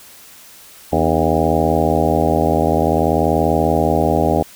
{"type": "harmonic tone with a mistuned harmonic", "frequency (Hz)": 80.5, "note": "E2", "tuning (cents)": -41, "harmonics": [1, 2, 3, 4, 5, 6, 7, 8, 9, 10], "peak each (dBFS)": [-22, -22, -22, -22, -22, -22, -22, -22, -22, -22], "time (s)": [0.92, 4.43], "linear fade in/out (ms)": 10, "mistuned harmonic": 4, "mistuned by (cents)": -85, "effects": ["white hiss -42 dBFS RMS until 4.55 s"]}